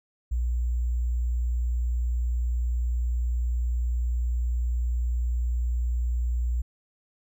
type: tone with sample-and-hold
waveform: sine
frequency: 60 Hz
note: B1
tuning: 49 cents flat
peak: -23 dBFS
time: 0.31-6.62 s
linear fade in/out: 10 ms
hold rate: 7350 Hz
effects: none